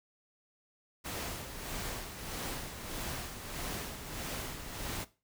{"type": "noise with tremolo", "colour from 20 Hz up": "pink", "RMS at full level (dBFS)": -38, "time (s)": [1.04, 5.05], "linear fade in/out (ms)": 20, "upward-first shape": "sine", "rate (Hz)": 1.6, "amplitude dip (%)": 55, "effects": ["noise-tail reverb RT60 0.3 s tail -17 dB re dry"]}